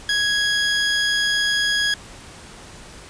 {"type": "tone", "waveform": "20% pulse", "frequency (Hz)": 1661.2, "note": "G#6", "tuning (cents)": 0, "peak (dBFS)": -13, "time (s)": [0.09, 1.94], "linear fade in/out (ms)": 2, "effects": ["pink hiss -41 dBFS RMS until 3.09 s", "resampled to 22050 Hz"]}